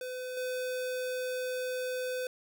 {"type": "tone with level steps", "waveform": "square", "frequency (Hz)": 506, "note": "B4", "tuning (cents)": 42, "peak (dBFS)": [-37, -33], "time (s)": [0.01, 2.27], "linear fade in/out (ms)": 2, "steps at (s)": 0.37, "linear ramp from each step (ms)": 2, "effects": []}